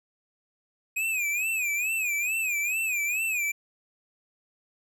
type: tone with vibrato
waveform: square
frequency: 2492 Hz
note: D#7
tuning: 2 cents sharp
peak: -26 dBFS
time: 0.96-3.52 s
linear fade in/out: 10 ms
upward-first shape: sine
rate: 2.3 Hz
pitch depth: 130 cents each way
effects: none